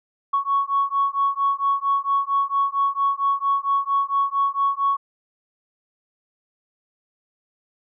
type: beating tone pair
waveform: sine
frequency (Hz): 1108.7 / 1113.1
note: C#6 / C#6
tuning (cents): 0 / +7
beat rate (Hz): 4.4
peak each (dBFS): -21 / -21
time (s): 0.33-4.97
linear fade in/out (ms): 10
effects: tanh soft clip ceiling -11 dBFS